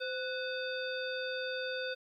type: harmonic tone with a mistuned harmonic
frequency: 515 Hz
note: C5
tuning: 28 cents flat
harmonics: 1 / 3 / 5 / 7 / 9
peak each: -37 / -39 / -46 / -44 / -47 dBFS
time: 0-1.95 s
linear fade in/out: 20 ms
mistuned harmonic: 3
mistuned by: -71 cents
effects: 12-bit